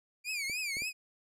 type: tone with vibrato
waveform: sawtooth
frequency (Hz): 2349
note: D7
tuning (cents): 0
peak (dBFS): -30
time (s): 0.24-0.93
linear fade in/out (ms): 50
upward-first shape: triangle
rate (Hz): 3.5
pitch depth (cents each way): 180
type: clicks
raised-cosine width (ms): 2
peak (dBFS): -34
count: 3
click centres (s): 0.498 / 0.769 / 0.821
effects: low-pass 12000 Hz 12 dB/octave